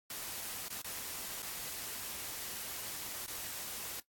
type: noise with dropouts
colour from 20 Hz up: white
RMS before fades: -42 dBFS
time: 0.1-4 s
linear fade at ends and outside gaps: 2 ms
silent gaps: 0.684-0.703 / 0.818-0.844 / 1.422-1.427 / 3.263-3.279 s
effects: noise-tail reverb RT60 0.1 s tail -17 dB re dry + AAC 64 kbps